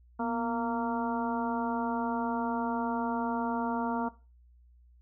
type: harmonic tone with a mistuned harmonic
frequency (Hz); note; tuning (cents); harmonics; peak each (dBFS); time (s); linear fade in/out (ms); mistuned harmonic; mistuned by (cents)
231; A#3; -16; 1 / 2 / 3 / 4 / 5 / 6; -32 / -38 / -37 / -35 / -41 / -41; 0.19-4.09; 10; 1; +68
effects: noise-tail reverb RT60 0.3 s tail -17 dB re dry + added 60 Hz sine -56 dBFS peak until 5.01 s